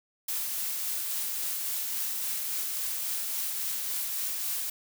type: noise with tremolo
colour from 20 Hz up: blue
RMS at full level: -31 dBFS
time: 0.28-4.7 s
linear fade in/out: 5 ms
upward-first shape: triangle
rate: 3.6 Hz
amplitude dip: 25%
effects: none